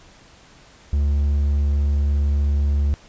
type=tone; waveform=triangle; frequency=71.7 Hz; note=D2; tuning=41 cents flat; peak=-14 dBFS; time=0.93-2.94 s; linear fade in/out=0 ms; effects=pink hiss -49 dBFS RMS until 3.08 s + resampled to 16000 Hz